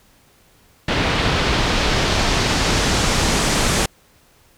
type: noise with low-pass filter sweep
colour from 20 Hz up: pink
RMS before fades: -18 dBFS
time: 0.88-3.86 s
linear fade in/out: 5 ms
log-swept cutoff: 3300 to 8600 Hz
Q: 1.1
effects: pink hiss -54 dBFS RMS until 4.57 s